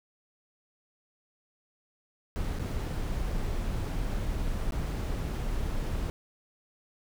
brown noise with dropouts, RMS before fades -31 dBFS, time 2.36-6.1 s, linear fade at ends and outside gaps 0 ms, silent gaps 2.587-2.595 / 4.707-4.722 s, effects none

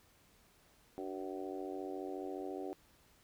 harmonic tone with a mistuned harmonic, 94.3 Hz, F#2, 33 cents sharp, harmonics 3 / 4 / 5 / 6 / 7 / 8, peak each -45 / -43 / -49 / -50 / -52 / -49 dBFS, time 0.98-2.73 s, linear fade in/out 0 ms, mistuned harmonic 3, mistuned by +57 cents, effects pink hiss -67 dBFS RMS until 3.23 s

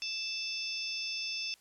harmonic tone with a mistuned harmonic, 880 Hz, A5, in tune, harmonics 3 / 4 / 5 / 6 / 7, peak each -39 / -43 / -46 / -37 / -47 dBFS, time 0.02-1.54 s, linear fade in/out 0 ms, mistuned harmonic 5, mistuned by +90 cents, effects white hiss -64 dBFS RMS until 1.6 s + low-pass 11000 Hz 12 dB/octave

